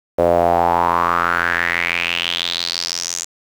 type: tone with band-pass filter sweep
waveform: sawtooth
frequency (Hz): 86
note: F2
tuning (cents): -26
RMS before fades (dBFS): -18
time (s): 0.18-3.25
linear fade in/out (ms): 10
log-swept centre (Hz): 550 to 6900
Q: 5.2
effects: 7-bit